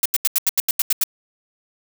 blue noise bursts, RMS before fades -17 dBFS, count 10, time 0.03-1.037 s, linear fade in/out 2 ms, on 26 ms, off 83 ms, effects none

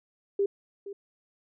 sine tone with echo, 399.3 Hz, G4, 32 cents sharp, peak -22 dBFS, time 0.39-0.46 s, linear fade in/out 5 ms, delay 470 ms, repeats 1, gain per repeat -14 dB, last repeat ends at 0.93 s, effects none

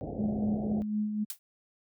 pink low-pass noise, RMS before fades -35 dBFS, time 0.01-0.82 s, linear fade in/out 0 ms, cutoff 760 Hz, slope 96 dB/octave
sine tone with tremolo, 211.5 Hz, G#3, 32 cents sharp, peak -26 dBFS, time 0.18-1.25 s, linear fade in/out 20 ms, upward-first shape sine, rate 4 Hz, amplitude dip 45%
blue noise with exponential decay, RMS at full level -32 dBFS, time 1.3-1.39 s, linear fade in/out 1 ms, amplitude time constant 19 ms
effects high-pass 80 Hz 12 dB/octave

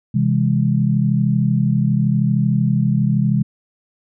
sine chord, C augmented, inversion none, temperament just, 130.81 / 163.52 / 204.4 Hz, C3 / E3 / G#3, 0 / -14 / -27 cents, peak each -17 / -19 / -18 dBFS, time 0.14-3.43 s, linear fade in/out 10 ms, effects none

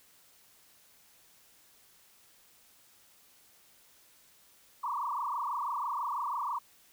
sine tone with frequency modulation, 1055 Hz, C6, 14 cents sharp, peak -31 dBFS, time 4.83-6.59 s, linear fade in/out 10 ms, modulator 26.1 Hz, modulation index 5, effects white hiss -62 dBFS RMS until 6.92 s

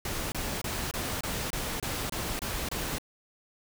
pink noise bursts, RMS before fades -33 dBFS, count 10, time 0.05-2.984 s, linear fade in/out 2 ms, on 270 ms, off 26 ms, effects none

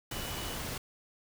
sine tone in noise, 2960 Hz, F#7, in tune, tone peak -45 dBFS, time 0.11-0.55 s, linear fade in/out 5 ms, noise pink, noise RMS -38 dBFS, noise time 0.11-0.78 s, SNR -10 dB, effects none

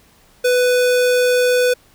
square tone, 496.7 Hz, B4, 10 cents sharp, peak -13 dBFS, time 0.44-1.74 s, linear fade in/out 10 ms, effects pink hiss -52 dBFS RMS until 1.94 s

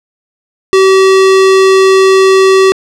square tone, 382.6 Hz, G4, 42 cents flat, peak -4 dBFS, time 0.73-2.72 s, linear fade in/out 0 ms, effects low-pass 7000 Hz 12 dB/octave

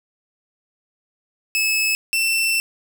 sawtooth tone pair in turn, 2597 / 2682 Hz, E7 / E7, -26 / +29 cents, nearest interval minor second, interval 55 cents, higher second, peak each -14 dBFS, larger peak neither, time 1.55-1.95 / 2.13-2.6 s, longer second, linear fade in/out 0 ms, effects none

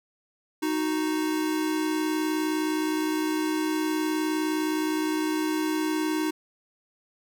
square tone pair together, 310.7 / 370.2 Hz, D#4 / F#4, -2 / +1 cents, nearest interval minor third, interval 303 cents, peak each -26 / -32 dBFS, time 0.62-6.31 s, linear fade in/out 10 ms, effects none

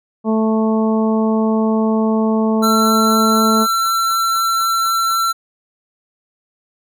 harmonic tone, 220 Hz, A3, in tune, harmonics 1 / 2 / 3 / 4 / 5, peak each -14 / -20 / -24 / -26 / -28 dBFS, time 0.24-3.67 s, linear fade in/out 50 ms
square tone, 1348 Hz, E6, 38 cents sharp, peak -15 dBFS, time 2.62-5.33 s, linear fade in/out 20 ms
effects none

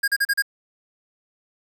square tone bursts, 1626 Hz, G#6, 37 cents flat, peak -18 dBFS, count 5, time 0.03-0.423 s, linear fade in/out 10 ms, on 49 ms, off 37 ms, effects 9-bit

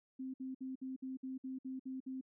sine tone bursts, 261.6 Hz, C4, in tune, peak -40 dBFS, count 10, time 0.19-2.212 s, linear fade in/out 10 ms, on 150 ms, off 58 ms, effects none

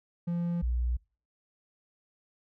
triangle / sine tone pair in turn, 172.2 / 60.27 Hz, F3 / B1, -24 / -42 cents, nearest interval octave + tritone, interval 1818 cents, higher first, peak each -26 dBFS, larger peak neither, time 0.27-0.62 / 0.62-0.97 s, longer neither, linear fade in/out 10 ms, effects noise-tail reverb RT60 0.4 s tail -26 dB re dry

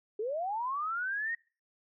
sine linear sweep, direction up, 402.9 to 1889 Hz, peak -31 dBFS, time 0.19-1.35 s, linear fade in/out 5 ms, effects noise-tail reverb RT60 0.4 s tail -26 dB re dry

